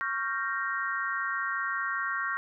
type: chord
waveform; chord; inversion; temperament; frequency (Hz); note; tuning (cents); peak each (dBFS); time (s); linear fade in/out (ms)
sine; G half-diminished seventh; second; equal with one note detuned; 1108.7 / 1383.3 / 1568 / 1864.7; Db6 / F6 / G6 / Bb6; 0 / -17 / 0 / 0; -34; 0.01-2.37; 0
effects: none